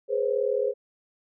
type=tone cluster; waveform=sine; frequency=417.5 / 495.6 / 534 Hz; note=G#4 / B4 / C5; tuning=+9 / +6 / +35 cents; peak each=-27 dBFS; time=0.08-0.74 s; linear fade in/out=50 ms; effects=none